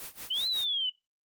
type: noise with tremolo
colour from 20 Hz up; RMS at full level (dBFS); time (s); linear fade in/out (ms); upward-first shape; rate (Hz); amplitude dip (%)
white; -40; 0-0.64; 0; sine; 5.5; 90
type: exponential two-way sweep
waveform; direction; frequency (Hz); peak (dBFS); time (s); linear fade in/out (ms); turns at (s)
sine; up then down; 2937 to 4119 to 2937; -27; 0.3-0.9; 10; 0.47
effects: noise-tail reverb RT60 0.2 s tail -20 dB re dry + Opus 24 kbps